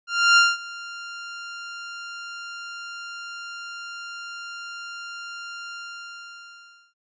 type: tone with ADSR envelope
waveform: sawtooth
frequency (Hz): 1393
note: F6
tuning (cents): -5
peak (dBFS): -8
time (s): 0.07-6.94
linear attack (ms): 300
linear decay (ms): 200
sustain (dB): -22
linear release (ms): 1200
effects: resampled to 16000 Hz